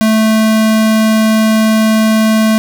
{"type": "tone", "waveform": "square", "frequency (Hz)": 219.2, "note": "A3", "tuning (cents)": -6, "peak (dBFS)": -8, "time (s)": [0.01, 2.58], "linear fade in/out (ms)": 0, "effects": []}